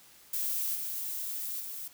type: noise with level steps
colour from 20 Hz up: violet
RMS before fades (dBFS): -32 / -36 / -40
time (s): 0.33-1.88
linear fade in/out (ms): 5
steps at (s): 0.75 / 1.6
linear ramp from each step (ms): 2
effects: white hiss -57 dBFS RMS until 1.93 s